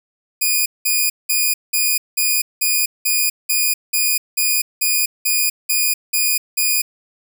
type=tone bursts; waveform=5% pulse; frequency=2454 Hz; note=D#7; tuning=25 cents flat; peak=-5 dBFS; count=15; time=0.41-6.82 s; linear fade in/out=10 ms; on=250 ms; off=190 ms; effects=none